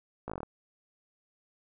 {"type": "slowing click train", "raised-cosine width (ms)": 1, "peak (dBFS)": -23, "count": 8, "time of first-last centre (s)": [0.28, 0.432], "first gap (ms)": 17, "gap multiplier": 1.08, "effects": []}